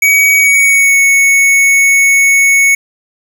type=tone with pitch glide; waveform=square; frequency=2261 to 2214 Hz; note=C#7 to C#7; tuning=+34 to -3 cents; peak=-6 dBFS; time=0.02-2.75 s; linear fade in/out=5 ms; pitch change=-37 cents; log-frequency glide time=0.35-0.99 s; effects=8-bit